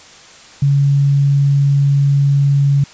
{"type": "tone", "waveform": "sine", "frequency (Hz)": 140.5, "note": "C#3", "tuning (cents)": 24, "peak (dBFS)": -9, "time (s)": [0.62, 2.84], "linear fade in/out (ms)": 5, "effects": ["white hiss -40 dBFS RMS until 2.93 s", "resampled to 16000 Hz"]}